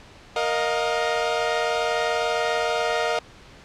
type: chord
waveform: sawtooth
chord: Bb suspended fourth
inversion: none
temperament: equal with one note detuned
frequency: 466.2 / 622.3 / 709.4 Hz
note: Bb4 / Eb5 / F5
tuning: 0 / 0 / +27 cents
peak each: -22 dBFS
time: 0.36-3.19 s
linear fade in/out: 2 ms
effects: pink hiss -47 dBFS RMS until 3.64 s + low-pass 5000 Hz 12 dB/octave